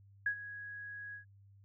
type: tone with ADSR envelope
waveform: sine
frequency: 1661.2 Hz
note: G#6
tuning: in tune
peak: -28 dBFS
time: 0.26-1.25 s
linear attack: 4 ms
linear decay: 83 ms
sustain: -15 dB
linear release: 110 ms
effects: added 99 Hz sine -58 dBFS peak until 1.64 s